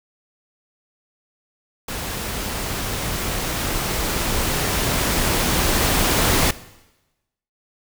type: noise with level ramp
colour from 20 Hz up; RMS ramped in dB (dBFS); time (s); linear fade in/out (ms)
pink; -28 to -17; 1.88-6.51; 5
effects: noise-tail reverb RT60 1.0 s tail -18 dB re dry